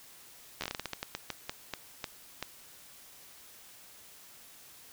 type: slowing click train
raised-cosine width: 0.2 ms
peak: -17 dBFS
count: 17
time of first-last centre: 0.61-2.427 s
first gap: 12 ms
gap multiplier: 1.26
effects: white hiss -54 dBFS RMS until 4.92 s